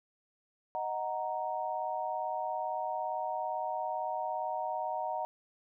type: chord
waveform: sine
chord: D# minor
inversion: none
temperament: equal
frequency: 622.3 / 740 / 932.3 Hz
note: D#5 / F#5 / A#5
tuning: 0 / 0 / 0 cents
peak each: -38 / -36 / -36 dBFS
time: 0.75-5.25 s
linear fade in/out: 0 ms
effects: none